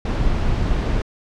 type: noise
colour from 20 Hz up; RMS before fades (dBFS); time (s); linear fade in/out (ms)
brown; -19; 0.05-1.02; 5
effects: low-pass 5000 Hz 12 dB/octave